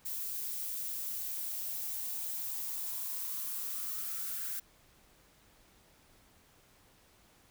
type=noise with high-pass filter sweep; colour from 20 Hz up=violet; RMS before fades=-38 dBFS; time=0.05-4.6 s; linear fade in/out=10 ms; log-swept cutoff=420 to 1500 Hz; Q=6.4; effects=pink hiss -64 dBFS RMS until 7.5 s